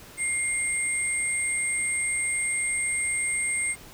sine tone pair together, 2121 / 8484 Hz, C7 / C9, +23 / +23 cents, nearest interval 2 octaves, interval 2400 cents, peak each -27 dBFS, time 0.17-3.76 s, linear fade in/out 50 ms, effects pink hiss -47 dBFS RMS until 3.93 s

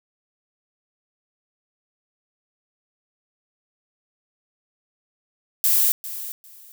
violet noise with echo, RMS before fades -18 dBFS, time 5.64-5.92 s, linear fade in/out 0 ms, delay 400 ms, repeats 2, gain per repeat -14 dB, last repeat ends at 6.72 s, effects none

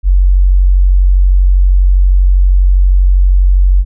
sine tone, 46.25 Hz, F#1, in tune, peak -4 dBFS, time 0.03-3.85 s, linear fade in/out 50 ms, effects none

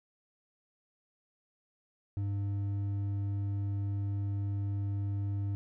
sine tone with hard clipping, 100.2 Hz, G2, 38 cents sharp, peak -32 dBFS, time 2.17-5.55 s, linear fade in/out 0 ms, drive 5 dB, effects none

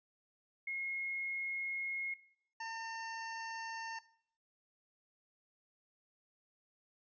sine / 25% pulse tone pair in turn, 2158 / 905.4 Hz, C#7 / A5, -47 / +49 cents, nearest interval octave + minor third, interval 1504 cents, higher first, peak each -37 / -37 dBFS, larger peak neither, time 0.67-2.14 / 2.6-3.99 s, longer first, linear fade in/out 5 ms, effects noise-tail reverb RT60 0.6 s tail -18 dB re dry + resampled to 16000 Hz

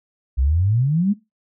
sine exponential sweep, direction up, 60.7 to 216.9 Hz, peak -15 dBFS, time 0.37-1.14 s, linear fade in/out 20 ms, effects noise-tail reverb RT60 0.2 s tail -17 dB re dry

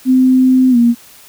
sine tone with pitch glide, 257.9 to 236.5 Hz, C4 to A#3, -25 to +25 cents, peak -6 dBFS, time 0.05-0.95 s, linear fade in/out 50 ms, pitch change -150 cents, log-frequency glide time 0.7-0.77 s, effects white hiss -41 dBFS RMS until 1.28 s

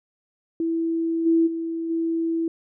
sine tone with level steps, 329.6 Hz, E4, in tune, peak -21 / -15 / -25 / -21 dBFS, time 0.6-2.48 s, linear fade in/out 2 ms, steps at 1.25 / 1.46 / 1.89 s, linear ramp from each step 20 ms, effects none

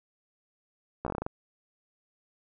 slowing click train, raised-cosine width 1 ms, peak -18 dBFS, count 9, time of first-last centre 1.05-1.265 s, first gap 14 ms, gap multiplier 1.18, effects none

